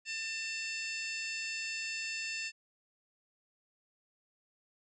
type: harmonic tone with a mistuned harmonic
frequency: 895 Hz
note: A5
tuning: 29 cents sharp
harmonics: 2 / 3 / 4 / 5 / 6 / 7 / 8 / 9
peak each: -44 / -38 / -51 / -46 / -45 / -55 / -47 / -56 dBFS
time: 0.05-2.52 s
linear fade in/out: 50 ms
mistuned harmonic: 6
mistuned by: -49 cents
effects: none